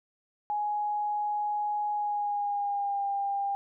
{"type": "tone with pitch glide", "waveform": "sine", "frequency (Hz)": [834, 799.1], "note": ["G#5", "G5"], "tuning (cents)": [7, 33], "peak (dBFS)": -27, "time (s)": [0.5, 3.55], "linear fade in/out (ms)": 0, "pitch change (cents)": -74, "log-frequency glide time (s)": [1.92, 3.06], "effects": []}